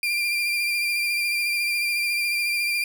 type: tone with vibrato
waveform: 35% pulse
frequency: 2383 Hz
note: D7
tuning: 25 cents sharp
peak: -20 dBFS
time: 0.03-2.84 s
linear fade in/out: 2 ms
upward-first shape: sine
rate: 14 Hz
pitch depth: 26 cents each way
effects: 10-bit